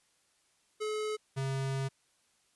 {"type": "tone pair in turn", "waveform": "square", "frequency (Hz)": [428.3, 134.91], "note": ["A4", "C#3"], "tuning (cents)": [-47, -47], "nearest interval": "octave + minor sixth", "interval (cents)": 2000, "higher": "first", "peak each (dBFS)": [-33, -32], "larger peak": "second", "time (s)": [[0.8, 1.17], [1.36, 1.89]], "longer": "second", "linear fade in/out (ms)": 20, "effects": ["white hiss -71 dBFS RMS until 2.55 s", "resampled to 24000 Hz"]}